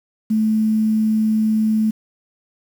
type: tone with quantisation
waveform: sine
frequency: 217.9 Hz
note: A3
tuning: 17 cents flat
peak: -14 dBFS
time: 0.3-1.91 s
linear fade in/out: 10 ms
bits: 7
effects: none